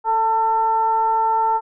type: tone with frequency modulation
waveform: sine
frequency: 894 Hz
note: A5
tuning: 27 cents sharp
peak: -15 dBFS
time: 0.04-1.61 s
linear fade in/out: 50 ms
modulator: 451 Hz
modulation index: 0.45
effects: none